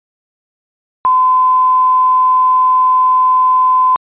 sine tone with quantisation, 1021 Hz, C6, 43 cents flat, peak -7 dBFS, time 1.05-3.96 s, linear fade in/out 0 ms, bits 6, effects resampled to 8000 Hz

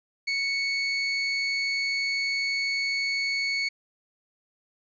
30% pulse tone, 2217 Hz, C#7, in tune, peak -22 dBFS, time 0.27-3.69 s, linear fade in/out 10 ms, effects resampled to 16000 Hz + 10-bit

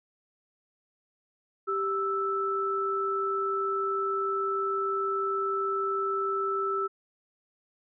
sine tone pair together, 392 / 1318.5 Hz, G4 / E6, 0 / 0 cents, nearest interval octave + major sixth, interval 2100 cents, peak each -30 / -28 dBFS, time 1.67-6.88 s, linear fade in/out 20 ms, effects none

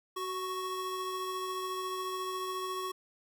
square tone pair together, 373.7 / 1107 Hz, F#4 / C#6, +17 / -3 cents, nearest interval octave + perfect fifth, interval 1880 cents, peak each -39 / -37 dBFS, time 0.16-2.92 s, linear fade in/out 10 ms, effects none

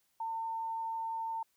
sine tone, 903 Hz, A5, 45 cents sharp, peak -34 dBFS, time 0.2-1.43 s, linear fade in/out 5 ms, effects white hiss -75 dBFS RMS until 1.56 s

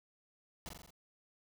pink noise with echo, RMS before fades -45 dBFS, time 0.66-0.69 s, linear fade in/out 0 ms, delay 43 ms, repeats 5, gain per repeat -3 dB, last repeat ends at 0.905 s, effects none

